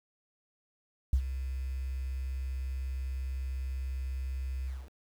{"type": "tone with ADSR envelope", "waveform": "sine", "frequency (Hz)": 65.5, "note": "C2", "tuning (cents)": 2, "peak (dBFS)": -20, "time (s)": [1.13, 4.9], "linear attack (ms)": 3, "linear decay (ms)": 75, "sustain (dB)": -12, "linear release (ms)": 230, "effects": ["9-bit"]}